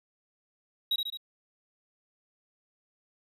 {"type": "tone with echo", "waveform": "triangle", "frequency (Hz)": 3831, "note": "A#7", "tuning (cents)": 47, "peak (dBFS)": -23, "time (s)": [0.91, 0.96], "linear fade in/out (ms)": 5, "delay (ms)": 71, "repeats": 3, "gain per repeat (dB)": -4, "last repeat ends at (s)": 1.173, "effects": []}